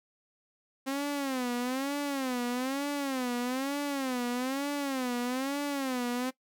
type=tone with vibrato; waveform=sawtooth; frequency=264.3 Hz; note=C4; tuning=18 cents sharp; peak=-26 dBFS; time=0.86-6.31 s; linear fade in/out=20 ms; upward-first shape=sine; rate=1.1 Hz; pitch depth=150 cents each way; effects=noise-tail reverb RT60 0.1 s tail -18 dB re dry